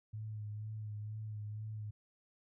sine tone with vibrato, 106.8 Hz, G#2, 49 cents sharp, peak -40 dBFS, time 0.13-1.91 s, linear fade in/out 10 ms, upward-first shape sine, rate 2.1 Hz, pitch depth 32 cents each way, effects none

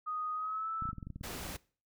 sine tone with pitch glide, 1244.5 to 1315.5 Hz, D#6 to E6, 0 to -4 cents, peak -34 dBFS, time 0.06-0.92 s, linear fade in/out 20 ms, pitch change +96 cents, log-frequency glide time 0.34-0.69 s
clicks, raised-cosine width 5 ms, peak -30 dBFS, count 10, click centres 0.823 / 0.855 / 0.89 / 0.931 / 0.983 / 1.028 / 1.07 / 1.103 / 1.16 / 1.211 s
pink noise, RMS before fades -42 dBFS, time 1.23-1.57 s, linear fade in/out 10 ms
effects noise-tail reverb RT60 0.4 s tail -22 dB re dry

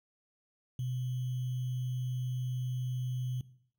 sine tone with sample-and-hold, 126.3 Hz, B2, 39 cents sharp, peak -32 dBFS, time 0.79-3.41 s, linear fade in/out 2 ms, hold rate 3150 Hz, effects noise-tail reverb RT60 0.6 s tail -17 dB re dry

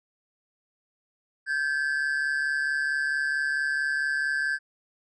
triangle tone pair together, 1568 / 1712.5 Hz, G6 / A6, 0 / -47 cents, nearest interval major second, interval 153 cents, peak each -24 / -28 dBFS, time 1.46-4.59 s, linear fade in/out 50 ms, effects resampled to 24000 Hz

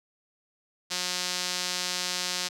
sawtooth tone with band-pass filter, 180 Hz, F#3, 47 cents flat, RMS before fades -31 dBFS, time 0.9-2.49 s, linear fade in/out 20 ms, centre 5100 Hz, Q 1.6, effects none

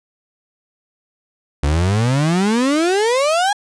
35% pulse exponential sweep, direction up, 68.6 to 839 Hz, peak -12 dBFS, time 1.63-3.53 s, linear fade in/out 5 ms, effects resampled to 22050 Hz

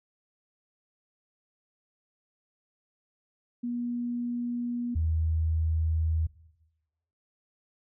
sine tone pair in turn, 240.7 / 80.17 Hz, B3 / E2, -44 / -48 cents, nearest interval octave + perfect fifth, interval 1904 cents, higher first, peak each -29 / -24 dBFS, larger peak second, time 3.63-4.95 / 4.95-6.27 s, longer neither, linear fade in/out 10 ms, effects noise-tail reverb RT60 1.0 s tail -19 dB re dry

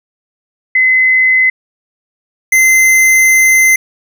sine / square tone pair in turn, 2039 / 2067 Hz, C7 / C7, -45 / -22 cents, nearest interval unison, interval 23 cents, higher second, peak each -6 dBFS, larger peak neither, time 0.75-1.5 / 2.52-3.76 s, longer second, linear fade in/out 5 ms, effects none

